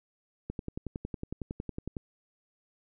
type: click train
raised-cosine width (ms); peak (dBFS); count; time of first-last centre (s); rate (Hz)
3; -22; 17; 0.5-1.968; 10.9
effects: none